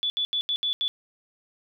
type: tone bursts at uneven times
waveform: sine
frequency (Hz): 3452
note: A7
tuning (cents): -34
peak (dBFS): -23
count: 6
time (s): 0.03-0.1 / 0.17-0.25 / 0.33-0.41 / 0.49-0.56 / 0.63-0.73 / 0.81-0.88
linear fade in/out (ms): 0
effects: none